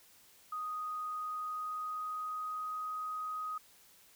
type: tone with pitch glide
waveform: sine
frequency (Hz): 1244.5 to 1253.9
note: D#6 to D#6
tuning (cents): 0 to +13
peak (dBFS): -36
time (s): 0.52-3.58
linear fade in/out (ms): 5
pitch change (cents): +13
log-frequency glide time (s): 1.16-2.85
effects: white hiss -62 dBFS RMS until 4.15 s